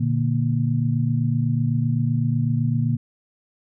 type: tone cluster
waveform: sine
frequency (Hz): 118.8 / 146.7 / 233.4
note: A#2 / D3 / A#3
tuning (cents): +33 / -2 / +2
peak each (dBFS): -21 / -23 / -25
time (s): 0-2.97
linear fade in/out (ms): 10
effects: none